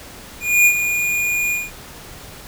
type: tone with ADSR envelope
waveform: square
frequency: 2434 Hz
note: D#7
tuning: 39 cents flat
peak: -9 dBFS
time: 0.4-1.71 s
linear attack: 260 ms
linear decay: 69 ms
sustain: -9 dB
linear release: 190 ms
effects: pink hiss -38 dBFS RMS until 2.47 s